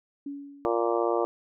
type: tone with exponential decay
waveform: sine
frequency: 282.5 Hz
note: C#4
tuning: 33 cents sharp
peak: -31 dBFS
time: 0.26-1.09 s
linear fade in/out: 5 ms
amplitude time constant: 180 ms
type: harmonic tone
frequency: 116.54 Hz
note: A#2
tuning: in tune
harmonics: 3 / 4 / 5 / 6 / 7 / 8 / 9 / 10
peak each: -28 / -28 / -30 / -32 / -37 / -35 / -39 / -34 dBFS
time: 0.65-1.25 s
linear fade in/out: 0 ms
effects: none